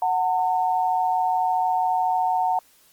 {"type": "tone pair together", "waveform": "sine", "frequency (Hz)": [740, 906.1], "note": ["F#5", "A#5"], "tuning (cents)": [0, -49], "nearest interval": "major third", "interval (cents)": 351, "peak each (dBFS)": [-21, -23], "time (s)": [0.02, 2.59], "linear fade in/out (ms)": 2, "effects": ["white hiss -57 dBFS RMS until 2.92 s", "Opus 24 kbps"]}